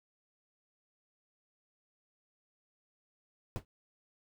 brown noise with exponential decay, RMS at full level -33 dBFS, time 3.56-3.65 s, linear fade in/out 0 ms, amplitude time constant 18 ms, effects none

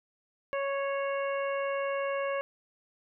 harmonic tone with a mistuned harmonic, 554.4 Hz, C#5, in tune, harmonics 1 / 2 / 3 / 4 / 5, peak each -30 / -36 / -40 / -42 / -44 dBFS, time 0.53-2.41 s, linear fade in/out 0 ms, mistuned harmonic 4, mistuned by -18 cents, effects none

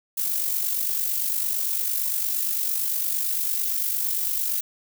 violet noise with amplitude modulation, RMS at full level -23 dBFS, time 0.17-4.61 s, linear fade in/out 10 ms, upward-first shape sine, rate 48.8 Hz, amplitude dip 50%, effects none

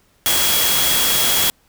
sine tone in noise, 3322 Hz, G#7, in tune, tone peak -21 dBFS, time 0.26-1.5 s, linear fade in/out 0 ms, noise white, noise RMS -17 dBFS, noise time 0.26-1.5 s, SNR -7 dB, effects pink hiss -58 dBFS RMS until 1.68 s

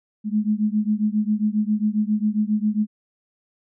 sine beating tone pair, 209.1 / 216.5 Hz, G#3 / A3, +12 / -28 cents, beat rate 7.4 Hz, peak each -21 / -22 dBFS, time 0.24-2.87 s, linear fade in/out 50 ms, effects none

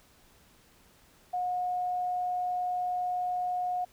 sine tone, 723 Hz, F#5, 40 cents flat, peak -28 dBFS, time 1.33-3.85 s, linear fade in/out 10 ms, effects pink hiss -61 dBFS RMS until 3.92 s

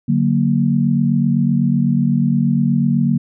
sine chord, D augmented, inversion none, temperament equal with one note detuned, 145.48 / 185 / 233.1 Hz, D3 / F#3 / A#3, -16 / 0 / 0 cents, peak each -17 / -18 / -16 dBFS, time 0.08-3.18 s, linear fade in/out 10 ms, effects none

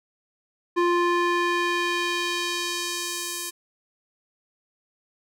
square tone with band-pass filter sweep, 349 Hz, F4, 1 cent flat, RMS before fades -25 dBFS, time 0.76-3.51 s, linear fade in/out 20 ms, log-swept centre 840 to 10000 Hz, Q 0.84, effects none

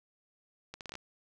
accelerating click train, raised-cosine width 0.2 ms, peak -25 dBFS, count 7, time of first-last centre 0.74-0.954 s, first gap 68 ms, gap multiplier 0.73, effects none

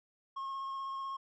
triangle tone with vibrato, 1082 Hz, C#6, 42 cents flat, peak -35 dBFS, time 0.36-1.17 s, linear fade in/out 10 ms, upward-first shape triangle, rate 16 Hz, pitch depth 15 cents each way, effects resampled to 16000 Hz

